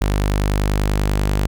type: tone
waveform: sawtooth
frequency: 50.2 Hz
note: G1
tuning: 42 cents sharp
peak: -12 dBFS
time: 0.01-1.47 s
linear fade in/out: 5 ms
effects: none